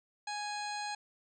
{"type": "harmonic tone", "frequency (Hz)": 830.6, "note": "G#5", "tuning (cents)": 0, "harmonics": [1, 2, 3, 4, 5, 6, 8, 9, 10], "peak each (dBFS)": [-38, -44, -46, -53, -44, -55, -49, -59, -56], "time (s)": [0.27, 0.95], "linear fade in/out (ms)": 5, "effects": []}